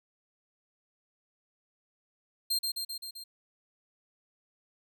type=tone with echo; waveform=sawtooth; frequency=4186 Hz; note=C8; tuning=in tune; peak=-24 dBFS; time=2.5-2.59 s; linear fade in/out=10 ms; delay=130 ms; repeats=5; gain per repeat=-3 dB; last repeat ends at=3.24 s; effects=none